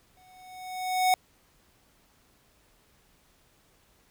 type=tone with exponential growth; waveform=square; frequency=740 Hz; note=F#5; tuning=in tune; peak=-19 dBFS; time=0.17-1.14 s; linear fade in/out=1 ms; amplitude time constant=210 ms; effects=pink hiss -64 dBFS RMS until 4.1 s